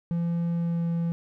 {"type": "tone with pitch glide", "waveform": "triangle", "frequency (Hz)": [170, 168.53], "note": ["F3", "E3"], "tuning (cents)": [-46, 39], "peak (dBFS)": -22, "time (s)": [0.11, 1.12], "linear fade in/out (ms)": 0, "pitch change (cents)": -15, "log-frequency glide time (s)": [0.52, 0.9], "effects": []}